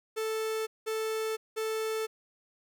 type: tone bursts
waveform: 45% pulse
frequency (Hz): 440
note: A4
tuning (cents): 0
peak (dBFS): -30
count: 3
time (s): 0.16-2.07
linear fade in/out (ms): 20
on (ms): 510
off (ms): 190
effects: none